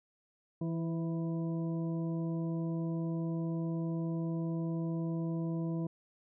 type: harmonic tone with a mistuned harmonic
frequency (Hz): 164.81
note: E3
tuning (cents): 0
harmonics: 1 / 2 / 3 / 4 / 6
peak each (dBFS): -33 / -38 / -48 / -48 / -53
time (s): 0.61-5.87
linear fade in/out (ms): 5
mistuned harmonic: 3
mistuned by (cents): +29
effects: none